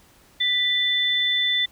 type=tone pair together; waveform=sine; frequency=1976 / 3521 Hz; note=B6 / A7; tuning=0 / 0 cents; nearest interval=minor seventh; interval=1000 cents; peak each=-24 / -20 dBFS; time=0.4-1.66 s; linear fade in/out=10 ms; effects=pink hiss -55 dBFS RMS until 1.71 s